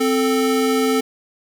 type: tone pair together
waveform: square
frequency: 260.9 / 440 Hz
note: C4 / A4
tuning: -5 / 0 cents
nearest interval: major sixth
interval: 905 cents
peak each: -19 dBFS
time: 0-1.01 s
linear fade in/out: 10 ms
effects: 7-bit